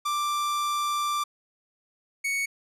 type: tone pair in turn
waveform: 45% pulse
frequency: 1178 / 2224 Hz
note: D6 / C#7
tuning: +5 / +5 cents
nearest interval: major seventh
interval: 1100 cents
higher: second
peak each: -25 / -25 dBFS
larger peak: neither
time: 0.05-1.24 / 2.24-2.46 s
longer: first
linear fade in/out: 10 ms
effects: low-pass 12000 Hz 12 dB/octave